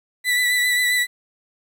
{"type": "tone with vibrato", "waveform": "35% pulse", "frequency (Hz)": 1975.5, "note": "B6", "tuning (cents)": 0, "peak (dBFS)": -15, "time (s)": [0.24, 1.07], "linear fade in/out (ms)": 50, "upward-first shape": "triangle", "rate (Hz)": 7.5, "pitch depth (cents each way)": 28, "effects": ["9-bit"]}